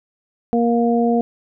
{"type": "harmonic tone", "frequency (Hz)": 234.9, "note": "A#3", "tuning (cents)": 13, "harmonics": [1, 2, 3], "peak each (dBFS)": [-16, -19, -21], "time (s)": [0.53, 1.21], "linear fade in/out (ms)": 0, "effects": []}